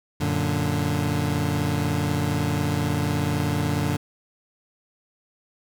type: chord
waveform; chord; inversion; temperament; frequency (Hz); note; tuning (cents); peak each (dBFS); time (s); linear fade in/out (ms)
25% pulse; Gb augmented; none; equal; 92.5 / 116.54 / 146.83; Gb2 / Bb2 / D3; 0 / 0 / 0; -23 / -25 / -21; 0.2-3.97; 10
effects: none